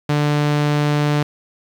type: tone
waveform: sawtooth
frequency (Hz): 147.6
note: D3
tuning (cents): +9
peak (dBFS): -11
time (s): 0.09-1.23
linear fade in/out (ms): 5
effects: low-pass 5000 Hz 12 dB/octave + 7-bit